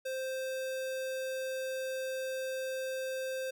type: tone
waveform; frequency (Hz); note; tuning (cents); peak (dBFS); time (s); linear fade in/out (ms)
square; 523.3; C5; 0; -35; 0.05-3.51; 10
effects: none